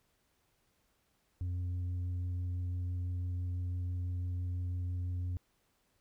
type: tone with tanh clipping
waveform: sine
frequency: 89.4 Hz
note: F2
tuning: 41 cents sharp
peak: -34 dBFS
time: 1.41-5.37 s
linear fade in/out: 0 ms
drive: 3 dB
effects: pink hiss -75 dBFS RMS until 6 s